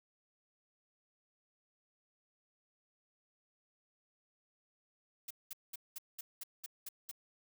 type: noise bursts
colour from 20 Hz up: blue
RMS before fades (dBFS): -44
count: 9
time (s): 5.28-7.114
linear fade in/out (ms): 5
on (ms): 26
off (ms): 200
effects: none